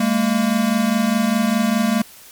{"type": "tone pair together", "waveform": "square", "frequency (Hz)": [203.6, 228.5], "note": ["G#3", "A#3"], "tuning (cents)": [-34, -34], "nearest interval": "major second", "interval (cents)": 200, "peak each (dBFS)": [-20, -18], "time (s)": [0, 2.02], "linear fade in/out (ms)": 5, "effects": ["white hiss -43 dBFS RMS until 2.31 s", "MP3 96 kbps"]}